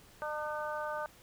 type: harmonic tone with a mistuned harmonic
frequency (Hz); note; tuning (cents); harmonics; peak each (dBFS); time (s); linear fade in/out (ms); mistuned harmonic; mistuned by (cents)
302.6; D#4; -48; 2 / 3 / 4 / 5; -38 / -40 / -41 / -42; 0.22-1.06; 0; 3; -15
effects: pink hiss -59 dBFS RMS until 1.22 s